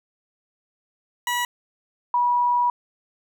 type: tone pair in turn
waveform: 20% pulse / sine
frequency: 971 / 971 Hz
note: B5 / B5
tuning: -30 / -30 cents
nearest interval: unison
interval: 0 cents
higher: neither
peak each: -17 dBFS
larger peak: neither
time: 1.27-1.45 / 2.14-2.7 s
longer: second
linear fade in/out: 2 ms
effects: none